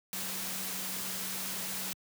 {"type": "tone in noise", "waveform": "sine", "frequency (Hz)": 188.9, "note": "F#3", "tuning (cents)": 36, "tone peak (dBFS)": -47, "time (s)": [0.13, 1.93], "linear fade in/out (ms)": 0, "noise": "white", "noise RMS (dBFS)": -37, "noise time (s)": [0.13, 1.93], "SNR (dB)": -13, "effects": ["high-pass 100 Hz 12 dB/octave"]}